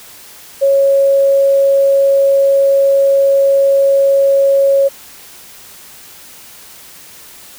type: tone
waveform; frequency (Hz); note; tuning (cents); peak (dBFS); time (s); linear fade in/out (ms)
sine; 551; C#5; -11; -7; 0.61-4.89; 20
effects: white hiss -37 dBFS RMS until 7.58 s